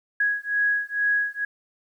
sine beating tone pair, 1661.2 / 1663.4 Hz, G#6 / G#6, 0 / +2 cents, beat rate 2.2 Hz, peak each -24 / -24 dBFS, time 0.2-1.45 s, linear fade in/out 5 ms, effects 10-bit

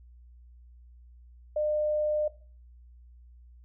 sine tone, 604 Hz, D5, 48 cents sharp, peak -25 dBFS, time 1.56-2.28 s, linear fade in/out 5 ms, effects noise-tail reverb RT60 0.4 s tail -18 dB re dry + added 60 Hz sine -50 dBFS peak until 3.64 s

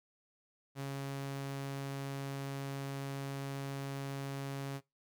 sawtooth tone, 137.9 Hz, C#3, 9 cents flat, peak -34 dBFS, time 0.75-4.81 s, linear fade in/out 50 ms, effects noise-tail reverb RT60 0.2 s tail -21 dB re dry

